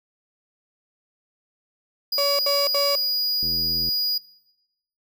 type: tone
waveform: square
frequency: 4900 Hz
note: D#8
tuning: 27 cents flat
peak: -22 dBFS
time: 2.12-4.18 s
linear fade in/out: 5 ms
type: tone bursts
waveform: 35% pulse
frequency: 565 Hz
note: C#5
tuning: 33 cents sharp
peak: -20 dBFS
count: 3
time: 2.18-2.954 s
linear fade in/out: 2 ms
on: 210 ms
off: 72 ms
type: click train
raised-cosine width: 3 ms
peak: -25 dBFS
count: 39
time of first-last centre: 3.43-3.888 s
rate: 82.9 Hz
effects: noise-tail reverb RT60 0.9 s tail -22 dB re dry